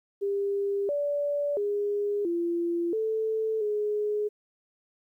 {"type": "tone with pitch steps", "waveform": "sine", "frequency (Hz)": [399.9, 578, 409.6, 342.1, 440.1, 419.1], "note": ["G4", "D5", "G#4", "F4", "A4", "G#4"], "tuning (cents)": [35, -28, -24, -36, 0, 16], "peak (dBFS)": -25, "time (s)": [0.21, 4.29], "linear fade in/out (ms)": 20, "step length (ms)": 680, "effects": ["11-bit"]}